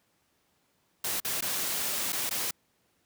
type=noise with dropouts; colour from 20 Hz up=white; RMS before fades=-31 dBFS; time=1.04-2.51 s; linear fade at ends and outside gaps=5 ms; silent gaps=1.202-1.247 / 1.409-1.422 / 2.123-2.128 / 2.295-2.309 s; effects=pink hiss -71 dBFS RMS until 3.05 s + high-pass 100 Hz 12 dB/octave